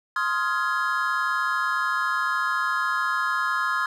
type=chord; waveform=triangle; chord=F minor seventh; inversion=second; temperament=just; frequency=1047.7 / 1257.2 / 1396.9 / 1676.3 Hz; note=C6 / Eb6 / F6 / Ab6; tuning=+2 / +18 / 0 / +16 cents; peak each=-26 dBFS; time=0.16-3.86 s; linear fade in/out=2 ms; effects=none